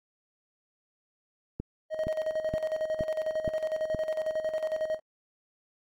click train, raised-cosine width 3 ms, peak -20 dBFS, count 6, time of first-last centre 1.6-3.947 s, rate 2.13 Hz
triangle tone with tremolo, 628 Hz, D#5, 16 cents sharp, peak -24 dBFS, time 1.9-5 s, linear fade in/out 50 ms, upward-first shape square, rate 11 Hz, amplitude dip 65%
effects AAC 64 kbps

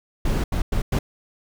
brown noise bursts at uneven times, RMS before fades -21 dBFS, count 4, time 0.25-0.44 / 0.52-0.62 / 0.72-0.82 / 0.92-0.99 s, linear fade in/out 5 ms, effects none

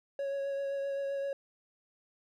triangle tone with vibrato, 554 Hz, C#5, 1 cent flat, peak -30 dBFS, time 0.19-1.33 s, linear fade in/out 2 ms, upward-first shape triangle, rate 7.7 Hz, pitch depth 17 cents each way, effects none

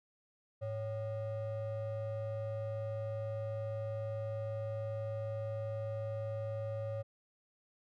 triangle ring-modulated tone, 330.7 Hz, E4, 6 cents sharp, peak -31 dBFS, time 0.61-7.03 s, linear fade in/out 20 ms, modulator 224 Hz, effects none

